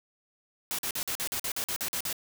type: noise bursts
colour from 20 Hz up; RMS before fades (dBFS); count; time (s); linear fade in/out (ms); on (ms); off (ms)
white; -32; 12; 0.71-2.128; 0; 76; 46
effects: none